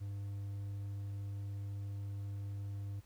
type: tone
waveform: triangle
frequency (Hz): 100.2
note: G2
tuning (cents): +38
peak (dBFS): -37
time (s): 0-3.01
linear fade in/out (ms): 20
effects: added 50 Hz sine -68 dBFS peak until 3.05 s + pink hiss -68 dBFS RMS until 3.05 s